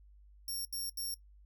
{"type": "tone bursts", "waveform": "10% pulse", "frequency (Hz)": 5520, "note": "F8", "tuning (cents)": -21, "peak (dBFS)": -31, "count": 3, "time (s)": [0.48, 1.142], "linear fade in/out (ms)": 2, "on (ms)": 170, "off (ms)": 76, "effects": ["noise-tail reverb RT60 0.1 s tail -18 dB re dry", "added 50 Hz sine -56 dBFS peak until 1.45 s"]}